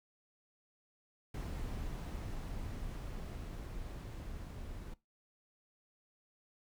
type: noise with level ramp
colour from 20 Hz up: brown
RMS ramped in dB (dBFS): -40 to -46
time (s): 1.34-4.94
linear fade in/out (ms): 5
effects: noise-tail reverb RT60 0.2 s tail -19 dB re dry